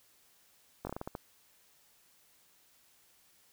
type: slowing click train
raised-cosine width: 1 ms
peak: -24 dBFS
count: 8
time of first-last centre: 0.85-1.151 s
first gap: 20 ms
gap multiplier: 1.25
effects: white hiss -66 dBFS RMS until 3.52 s